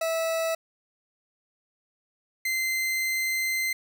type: tone pair in turn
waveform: 40% pulse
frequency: 653 / 2073 Hz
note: E5 / C7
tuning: -17 / -17 cents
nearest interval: octave + minor sixth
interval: 2000 cents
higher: second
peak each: -24 dBFS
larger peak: neither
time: 0.01-0.55 / 2.45-3.73 s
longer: second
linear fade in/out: 5 ms
effects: none